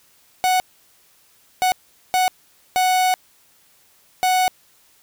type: tone bursts at uneven times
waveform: 45% pulse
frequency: 740 Hz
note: F#5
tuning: in tune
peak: -15 dBFS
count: 5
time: 0.44-0.6 / 1.62-1.72 / 2.14-2.28 / 2.76-3.14 / 4.23-4.48 s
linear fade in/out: 0 ms
effects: white hiss -56 dBFS RMS until 5.02 s